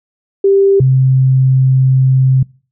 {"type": "tone pair in turn", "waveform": "sine", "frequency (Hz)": [393.5, 131.31], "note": ["G4", "C3"], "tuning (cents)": [7, 7], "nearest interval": "octave + perfect fifth", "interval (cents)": 1900, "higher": "first", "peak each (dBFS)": -6, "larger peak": "neither", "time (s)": [[0.44, 0.8], [0.8, 2.43]], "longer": "second", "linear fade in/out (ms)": 5, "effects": ["noise-tail reverb RT60 0.4 s tail -25 dB re dry"]}